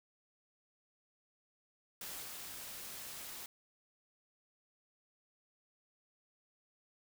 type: noise with level steps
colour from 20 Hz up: white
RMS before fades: -45 / -47 dBFS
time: 2.01-3.46 s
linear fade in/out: 2 ms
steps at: 2.22 s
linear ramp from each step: 5 ms
effects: none